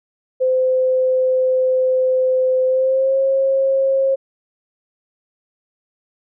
sine tone with pitch glide, 515 to 538.1 Hz, C5 to C5, -28 to +48 cents, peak -13 dBFS, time 0.4-4.16 s, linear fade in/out 20 ms, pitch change +76 cents, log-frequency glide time 2.66-3.17 s, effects none

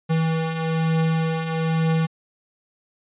square beating tone pair, 160.8 / 161.9 Hz, E3 / E3, -43 / -31 cents, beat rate 1.1 Hz, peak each -28 / -21 dBFS, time 0.09-2.07 s, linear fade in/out 20 ms, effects resampled to 8000 Hz

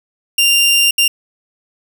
sawtooth tone bursts at uneven times, 2787 Hz, F7, 4 cents flat, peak -6 dBFS, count 2, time 0.38-0.91 / 0.98-1.08 s, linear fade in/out 5 ms, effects none

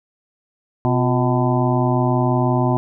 harmonic tone with a mistuned harmonic, 125.9 Hz, B2, 34 cents sharp, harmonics 1 / 2 / 3 / 5 / 6 / 7 / 8, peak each -18 / -21 / -23 / -25 / -26 / -26 / -27 dBFS, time 0.85-2.77 s, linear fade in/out 0 ms, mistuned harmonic 3, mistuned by -94 cents, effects none

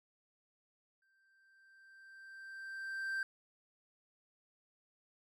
triangle tone with exponential growth, 1568 Hz, G6, in tune, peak -32 dBFS, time 1.02-3.23 s, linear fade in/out 2 ms, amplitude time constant 480 ms, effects none

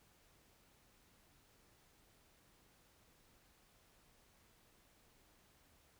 silence, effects pink hiss -70 dBFS RMS until 5.99 s

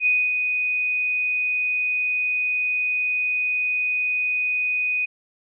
sine tone with ADSR envelope, 2489 Hz, D#7, in tune, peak -15 dBFS, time 0-5.06 s, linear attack 61 ms, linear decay 250 ms, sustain -5 dB, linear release 16 ms, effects none

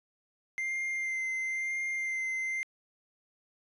triangle tone with vibrato, 2091 Hz, C7, 2 cents flat, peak -29 dBFS, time 0.58-2.63 s, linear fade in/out 0 ms, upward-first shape sine, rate 1 Hz, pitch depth 17 cents each way, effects resampled to 24000 Hz

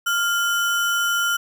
sine tone with sample-and-hold, 1396.9 Hz, F6, in tune, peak -18 dBFS, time 0.06-1.37 s, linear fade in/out 10 ms, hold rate 4410 Hz, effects none

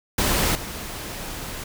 pink noise with level steps, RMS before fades -21 / -33 dBFS, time 0.18-1.64 s, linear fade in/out 5 ms, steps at 0.55 s, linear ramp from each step 2 ms, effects none

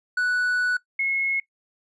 triangle / sine tone pair in turn, 1480 / 2173 Hz, F#6 / C#7, 0 / -35 cents, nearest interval perfect fifth, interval 665 cents, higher second, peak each -18 / -21 dBFS, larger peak first, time 0.17-0.77 / 0.99-1.4 s, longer first, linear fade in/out 5 ms, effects noise-tail reverb RT60 0.1 s tail -18 dB re dry + resampled to 24000 Hz

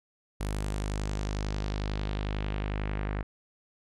sawtooth tone with low-pass filter sweep, 51.1 Hz, G#1, 27 cents flat, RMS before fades -32 dBFS, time 0.4-3.23 s, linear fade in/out 10 ms, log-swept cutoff 11000 to 1900 Hz, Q 1.7, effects none

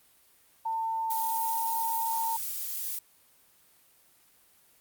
sine tone with pitch glide, 898 to 910 Hz, A5 to A#5, +35 to -42 cents, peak -28 dBFS, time 0.65-2.37 s, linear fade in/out 10 ms, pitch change +23 cents, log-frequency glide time 1.05-1.59 s
violet noise, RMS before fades -34 dBFS, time 1.1-2.99 s, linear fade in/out 5 ms
effects white hiss -62 dBFS RMS until 4.8 s + Opus 32 kbps

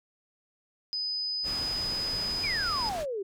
sine tone, 5000 Hz, D#8, 8 cents sharp, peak -29 dBFS, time 0.93-2.89 s, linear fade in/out 0 ms
pink low-pass noise, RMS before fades -39 dBFS, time 1.43-3.06 s, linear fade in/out 50 ms, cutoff 8800 Hz, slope 12 dB/octave
sine exponential sweep, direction down, 2466 to 373 Hz, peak -30 dBFS, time 2.43-3.23 s, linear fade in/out 10 ms
effects none

